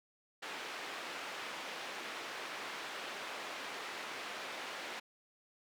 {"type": "band-pass noise", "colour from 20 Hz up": "white", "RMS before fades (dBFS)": -44, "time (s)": [0.42, 5], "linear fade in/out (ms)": 10, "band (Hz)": [330, 2600], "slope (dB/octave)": 12, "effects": []}